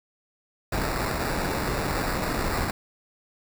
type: noise with sample-and-hold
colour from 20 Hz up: pink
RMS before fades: -27 dBFS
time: 0.72-2.71 s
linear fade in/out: 5 ms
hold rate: 3150 Hz
effects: none